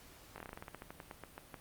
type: slowing click train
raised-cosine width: 0.5 ms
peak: -30 dBFS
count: 18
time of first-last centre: 0.36-1.542 s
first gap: 20 ms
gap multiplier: 1.14
effects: pink hiss -58 dBFS RMS until 1.6 s + Opus 48 kbps